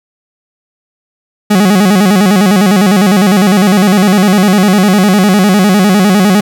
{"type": "tone with vibrato", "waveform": "40% pulse", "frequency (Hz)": 196, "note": "G3", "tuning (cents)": 0, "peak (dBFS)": -4, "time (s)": [1.5, 6.41], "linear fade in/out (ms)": 10, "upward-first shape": "square", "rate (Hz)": 9.9, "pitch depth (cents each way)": 110, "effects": []}